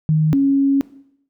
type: tone pair in turn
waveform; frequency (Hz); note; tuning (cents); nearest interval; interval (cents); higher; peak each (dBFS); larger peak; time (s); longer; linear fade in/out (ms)
sine; 155.56 / 275.7; D#3 / C#4; 0 / -9; minor seventh; 991; second; -12; neither; 0.09-0.33 / 0.33-0.81; second; 0
effects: noise-tail reverb RT60 0.7 s tail -18 dB re dry